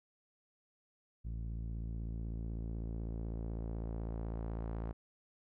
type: tone with low-pass filter sweep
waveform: sawtooth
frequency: 56 Hz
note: A1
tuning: 31 cents sharp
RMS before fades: -40 dBFS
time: 1.24-4.93 s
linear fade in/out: 20 ms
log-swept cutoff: 150 to 1100 Hz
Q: 0.8
effects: none